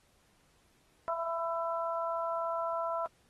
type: harmonic tone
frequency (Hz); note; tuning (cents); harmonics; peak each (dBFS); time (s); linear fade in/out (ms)
333.1; E4; +18; 2 / 3 / 4; -34 / -36 / -37; 1.08-3.06; 0
effects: pink hiss -69 dBFS RMS until 3.29 s + AAC 32 kbps